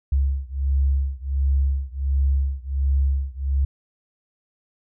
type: beating tone pair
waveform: sine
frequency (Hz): 67.8 / 69.2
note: C#2 / C#2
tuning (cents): -38 / -2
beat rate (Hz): 1.4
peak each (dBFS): -21 / -22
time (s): 0.12-3.65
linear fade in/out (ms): 5
effects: none